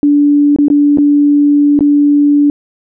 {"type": "tone with dropouts", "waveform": "sine", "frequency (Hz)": 290, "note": "D4", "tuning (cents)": -22, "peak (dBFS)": -5, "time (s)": [0.03, 2.5], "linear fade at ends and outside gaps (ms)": 1, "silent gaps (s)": [[0.562, 0.586], [0.683, 0.701], [0.974, 0.984], [1.791, 1.807]], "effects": []}